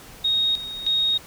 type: tone with tremolo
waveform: sine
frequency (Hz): 3740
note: A#7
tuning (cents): +5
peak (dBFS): -18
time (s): 0.24-1.18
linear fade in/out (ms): 10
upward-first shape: square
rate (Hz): 1.6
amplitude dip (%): 75
effects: pink hiss -44 dBFS RMS until 1.26 s